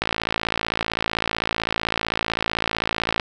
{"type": "click train", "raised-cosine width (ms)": 0.3, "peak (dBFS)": -5, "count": 178, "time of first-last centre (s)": [0.02, 3.198], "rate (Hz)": 55.7, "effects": []}